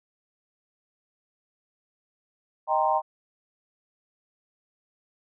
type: chord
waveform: sine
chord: C minor seventh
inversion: first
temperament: equal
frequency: 622.3 / 784 / 932.3 / 1046.5 Hz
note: Eb5 / G5 / Bb5 / C6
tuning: 0 / 0 / 0 / 0 cents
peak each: -27 / -25 / -25 / -28 dBFS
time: 2.67-3.02 s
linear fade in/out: 50 ms
effects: none